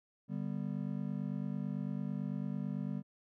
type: chord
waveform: triangle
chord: G major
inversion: second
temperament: just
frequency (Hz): 147 / 196 / 245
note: D3 / G3 / B3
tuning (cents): +2 / 0 / -14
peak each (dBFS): -38 / -36 / -40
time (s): 0.28-3.03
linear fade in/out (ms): 50
effects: none

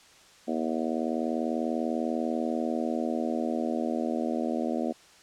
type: harmonic tone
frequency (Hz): 80.2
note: E2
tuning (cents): -47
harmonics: 3 / 4 / 5 / 6 / 7 / 8 / 9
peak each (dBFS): -30 / -33 / -37 / -39 / -36 / -36 / -38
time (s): 0.47-4.93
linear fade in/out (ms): 20
effects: white hiss -55 dBFS RMS until 5.22 s + low-pass 7000 Hz 12 dB/octave

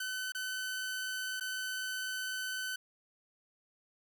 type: tone with dropouts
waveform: sawtooth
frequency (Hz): 1516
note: F#6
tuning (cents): +42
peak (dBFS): -32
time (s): 0-2.76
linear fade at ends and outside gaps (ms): 5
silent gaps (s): 0.321-0.348 / 1.399-1.408
effects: none

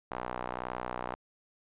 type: tone with band-pass filter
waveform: sawtooth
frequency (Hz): 61.74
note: B1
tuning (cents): 0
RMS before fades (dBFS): -38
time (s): 0.11-1.15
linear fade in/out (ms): 0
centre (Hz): 930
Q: 1.6
effects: resampled to 8000 Hz

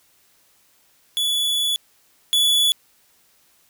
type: tone pair in turn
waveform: 45% pulse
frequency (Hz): 3425 / 3425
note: A7 / A7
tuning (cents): -47 / -47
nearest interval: unison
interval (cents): 0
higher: neither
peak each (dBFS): -19 / -15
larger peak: second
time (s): 1.17-1.76 / 2.33-2.72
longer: first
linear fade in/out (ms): 0
effects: white hiss -59 dBFS RMS until 3.69 s

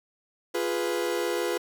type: chord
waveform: 40% pulse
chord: F diminished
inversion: none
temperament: equal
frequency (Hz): 349.2 / 415.3 / 493.9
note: F4 / Ab4 / Cb5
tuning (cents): 0 / 0 / 0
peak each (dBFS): -29 / -31 / -29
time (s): 0.54-1.58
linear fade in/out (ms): 10
effects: none

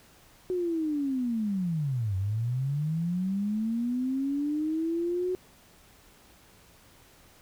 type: linear two-way sweep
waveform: sine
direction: down then up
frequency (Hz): 370 to 92.5 to 370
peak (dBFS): -26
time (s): 0.5-5.35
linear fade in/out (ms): 0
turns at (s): 2.16
effects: pink hiss -57 dBFS RMS until 7.41 s

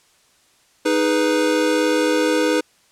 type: chord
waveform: square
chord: G# minor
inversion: second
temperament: equal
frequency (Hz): 311.1 / 415.3 / 493.9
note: D#4 / G#4 / B4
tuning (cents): 0 / 0 / 0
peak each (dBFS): -20 / -24 / -20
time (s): 0.85-2.61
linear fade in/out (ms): 10
effects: white hiss -57 dBFS RMS until 2.91 s + low-pass 9000 Hz 12 dB/octave

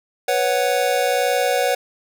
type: chord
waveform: square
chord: B suspended second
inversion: none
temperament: just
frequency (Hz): 493.9 / 555.6 / 740.8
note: B4 / C#5 / F#5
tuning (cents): 0 / +4 / +2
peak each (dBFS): -22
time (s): 0.28-1.75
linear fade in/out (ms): 5
effects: none

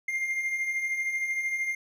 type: beating tone pair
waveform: triangle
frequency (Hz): 2099 / 2112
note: C7 / C7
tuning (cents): +5 / +16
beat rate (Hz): 13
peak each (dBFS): -35 / -26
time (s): 0.08-1.75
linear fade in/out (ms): 5
effects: none

